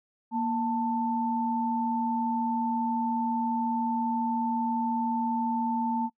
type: tone pair together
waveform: sine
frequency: 235 / 887.2 Hz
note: A#3 / A5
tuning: +14 / +14 cents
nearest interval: octave + major seventh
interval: 2300 cents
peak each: -28 dBFS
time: 0.31-6.1 s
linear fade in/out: 50 ms
effects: noise-tail reverb RT60 0.1 s tail -23 dB re dry